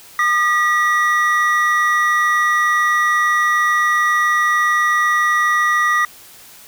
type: tone pair together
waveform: triangle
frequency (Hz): 1217.9 / 1931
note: D#6 / B6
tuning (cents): -37 / -39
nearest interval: minor sixth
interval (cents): 798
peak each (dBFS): -14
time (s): 0.19-6.05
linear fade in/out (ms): 2
effects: white hiss -42 dBFS RMS until 6.67 s